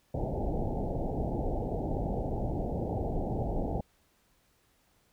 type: low-pass noise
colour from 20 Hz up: pink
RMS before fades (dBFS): -32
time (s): 0.14-3.81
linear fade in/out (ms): 5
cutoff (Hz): 840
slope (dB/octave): 96
effects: pink hiss -69 dBFS RMS until 5.12 s